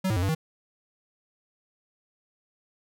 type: tone with pitch steps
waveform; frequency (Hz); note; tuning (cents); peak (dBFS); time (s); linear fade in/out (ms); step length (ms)
square; 188.7 / 108.9 / 88.6 / 97.1 / 159; F#3 / A2 / F2 / G2 / D#3; +34 / -17 / +25 / -16 / +38; -24; 0.04-0.35; 10; 62
effects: none